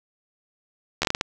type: slowing click train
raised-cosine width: 0.2 ms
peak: -5 dBFS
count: 7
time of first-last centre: 1.02-1.211 s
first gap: 12 ms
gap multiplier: 1.39
effects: none